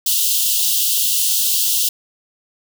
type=high-pass noise; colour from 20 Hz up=white; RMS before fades=-17 dBFS; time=0.06-1.89 s; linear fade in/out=5 ms; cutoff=2800 Hz; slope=96 dB/octave; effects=none